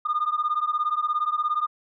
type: beating tone pair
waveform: sine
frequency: 1209 / 1226 Hz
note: D6 / D#6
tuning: +50 / -26 cents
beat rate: 17 Hz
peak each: -24 dBFS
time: 0.05-1.67 s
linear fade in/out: 10 ms
effects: tanh soft clip ceiling -17 dBFS